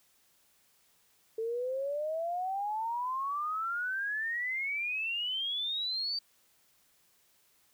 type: exponential sweep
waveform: sine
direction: up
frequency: 440.8 to 4650 Hz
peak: -31 dBFS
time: 1.38-6.19 s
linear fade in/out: 5 ms
effects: white hiss -68 dBFS RMS until 7.73 s